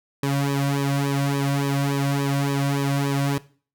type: tone with flanger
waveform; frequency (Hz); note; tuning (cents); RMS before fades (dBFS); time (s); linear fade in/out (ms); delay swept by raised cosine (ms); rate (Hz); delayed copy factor
sawtooth; 139.9; C#3; +16; -22; 0.23-3.38; 2; 1.4 to 2.36; 3.5; -1
effects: noise-tail reverb RT60 0.4 s tail -18 dB re dry